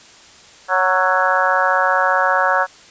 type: harmonic tone with a mistuned harmonic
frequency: 185 Hz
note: F#3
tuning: in tune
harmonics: 3 / 4 / 5 / 6 / 7 / 8 / 9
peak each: -21 / -21 / -21 / -21 / -21 / -21 / -21 dBFS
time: 0.68-2.67 s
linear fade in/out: 50 ms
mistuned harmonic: 7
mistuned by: +49 cents
effects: white hiss -44 dBFS RMS until 2.9 s + resampled to 16000 Hz